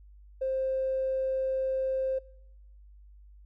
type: tone with tanh clipping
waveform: triangle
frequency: 527 Hz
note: C5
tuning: 12 cents sharp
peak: -27 dBFS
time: 0.41-2.19 s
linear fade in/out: 10 ms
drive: 4 dB
effects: noise-tail reverb RT60 0.9 s tail -24 dB re dry + added 50 Hz sine -50 dBFS peak until 3.45 s